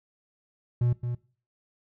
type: tone with echo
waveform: triangle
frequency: 121.1 Hz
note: B2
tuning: 34 cents flat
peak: -19 dBFS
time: 0.81-0.93 s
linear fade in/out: 5 ms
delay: 220 ms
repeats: 1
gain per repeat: -7 dB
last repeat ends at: 1.15 s
effects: noise-tail reverb RT60 0.4 s tail -20 dB re dry